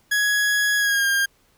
40% pulse tone with pitch glide, 1672 to 1607.6 Hz, G#6 to G6, +11 to +43 cents, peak -17 dBFS, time 0.11-1.26 s, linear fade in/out 10 ms, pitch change -68 cents, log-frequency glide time 0.77-1.07 s, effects pink hiss -61 dBFS RMS until 1.57 s

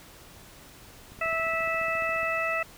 click train, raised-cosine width 3 ms, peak -34 dBFS, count 17, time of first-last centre 1.12-2.231 s, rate 14.4 Hz
harmonic tone, 655 Hz, E5, 11 cents flat, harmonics 1 / 2 / 3 / 4, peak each -31 / -31 / -31 / -31 dBFS, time 1.21-2.63 s, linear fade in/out 5 ms
effects pink hiss -50 dBFS RMS until 2.77 s

